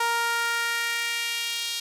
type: tone with high-pass filter sweep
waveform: sawtooth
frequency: 466.7 Hz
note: A#4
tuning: 2 cents sharp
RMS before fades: -27 dBFS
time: 0-1.8 s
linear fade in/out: 5 ms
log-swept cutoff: 970 to 3600 Hz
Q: 1.9
effects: resampled to 32000 Hz + 8-bit